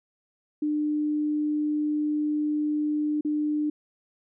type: tone with dropouts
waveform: sine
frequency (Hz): 300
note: D4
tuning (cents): +37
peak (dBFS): -23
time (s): 0.62-3.7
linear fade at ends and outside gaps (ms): 5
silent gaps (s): 3.21-3.248
effects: none